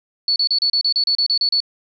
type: tone bursts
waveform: sine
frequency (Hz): 4435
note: C#8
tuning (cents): 0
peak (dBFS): -14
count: 12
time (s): 0.28-1.603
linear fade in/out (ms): 2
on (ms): 80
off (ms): 33
effects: none